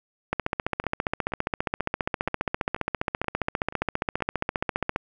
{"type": "two click trains", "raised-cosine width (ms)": 0.5, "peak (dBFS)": [-23, -9], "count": [8, 70], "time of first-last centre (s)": [[0.84, 4.205], [0.33, 4.961]], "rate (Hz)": [2.08, 14.9], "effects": []}